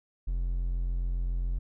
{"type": "tone", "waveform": "triangle", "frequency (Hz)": 43.65, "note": "F1", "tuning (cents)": 0, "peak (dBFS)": -25, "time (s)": [0.27, 1.59], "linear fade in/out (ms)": 10, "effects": []}